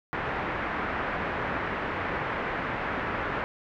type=low-pass noise; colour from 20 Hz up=white; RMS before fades=-31 dBFS; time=0.13-3.44 s; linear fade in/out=0 ms; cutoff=1900 Hz; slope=24 dB/octave; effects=none